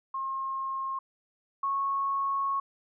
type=tone pair in turn; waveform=sine; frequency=1072 / 1100.2 Hz; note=C6 / C#6; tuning=+42 / -13 cents; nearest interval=unison; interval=45 cents; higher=second; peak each=-30 / -26 dBFS; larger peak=second; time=0.14-0.99 / 1.63-2.6 s; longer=second; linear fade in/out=5 ms; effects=none